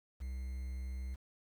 triangle tone with quantisation, 64.4 Hz, C2, 27 cents flat, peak -36 dBFS, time 0.2-1.16 s, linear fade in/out 20 ms, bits 10, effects none

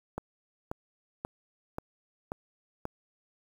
click train, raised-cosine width 1 ms, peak -20 dBFS, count 6, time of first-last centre 0.18-2.854 s, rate 1.87 Hz, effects 8-bit

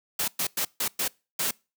white noise bursts at uneven times, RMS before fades -27 dBFS, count 6, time 0.19-0.28 / 0.39-0.47 / 0.57-0.65 / 0.8-0.88 / 0.99-1.08 / 1.39-1.51 s, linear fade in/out 5 ms, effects noise-tail reverb RT60 0.3 s tail -25 dB re dry + high-pass 100 Hz 12 dB/octave

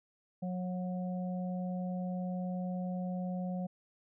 harmonic tone, 181.9 Hz, F#3, 29 cents flat, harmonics 1 / 3 / 4, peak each -34 / -44 / -46 dBFS, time 0.42-3.67 s, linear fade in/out 10 ms, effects none

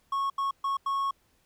triangle tone bursts at uneven times, 1100 Hz, C#6, 14 cents flat, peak -24 dBFS, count 4, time 0.12-0.3 / 0.38-0.51 / 0.64-0.77 / 0.86-1.11 s, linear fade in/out 5 ms, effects pink hiss -68 dBFS RMS until 1.45 s

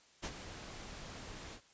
pink noise with ADSR envelope, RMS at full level -38 dBFS, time 0.22-1.61 s, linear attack 29 ms, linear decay 53 ms, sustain -10 dB, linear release 76 ms, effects white hiss -65 dBFS RMS until 1.73 s + resampled to 16000 Hz

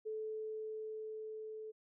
sine tone with level ramp, 435 Hz, A4, 20 cents flat, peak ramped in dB -38 to -44 dBFS, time 0.05-1.72 s, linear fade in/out 20 ms, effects none

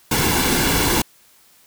pink noise with comb filter, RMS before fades -18 dBFS, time 0.11-1.02 s, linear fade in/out 5 ms, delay 1.6 ms, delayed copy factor -0.55, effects white hiss -53 dBFS RMS until 1.66 s

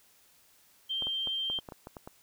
sine tone, 3154 Hz, G7, 10 cents sharp, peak -30 dBFS, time 0.89-1.6 s, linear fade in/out 20 ms
clicks, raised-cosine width 1 ms, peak -28 dBFS, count 10, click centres 1.023 / 1.07 / 1.273 / 1.5 / 1.588 / 1.688 / 1.722 / 1.871 / 1.968 / 2.075 s
effects white hiss -63 dBFS RMS until 2.22 s

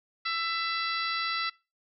harmonic tone with a mistuned harmonic, 666 Hz, E5, 18 cents sharp, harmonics 2 / 3 / 4 / 5 / 6 / 7 / 8, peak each -32 / -34 / -38 / -41 / -36 / -37 / -46 dBFS, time 0.25-1.5 s, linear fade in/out 10 ms, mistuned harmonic 5, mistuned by +19 cents, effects noise-tail reverb RT60 0.3 s tail -24 dB re dry

